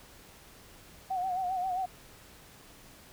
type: tone with vibrato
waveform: sine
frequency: 740 Hz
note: F#5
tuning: in tune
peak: -29 dBFS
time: 1.1-1.86 s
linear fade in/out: 10 ms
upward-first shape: sine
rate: 7.5 Hz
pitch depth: 67 cents each way
effects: pink hiss -54 dBFS RMS until 3.12 s